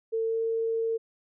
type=tone with pitch glide; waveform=sine; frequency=450 to 453.1 Hz; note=A4 to A#4; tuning=+39 to -49 cents; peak=-25 dBFS; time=0.12-0.98 s; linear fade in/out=20 ms; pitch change=+12 cents; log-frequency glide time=0.24-0.42 s; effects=none